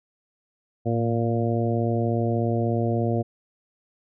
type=harmonic tone with a mistuned harmonic; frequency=116.54 Hz; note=A#2; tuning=in tune; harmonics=1 / 2 / 3 / 4 / 5 / 6; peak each=-24 / -27 / -29 / -30 / -31 / -32 dBFS; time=0.85-3.23 s; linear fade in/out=20 ms; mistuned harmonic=1; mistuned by=-47 cents; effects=none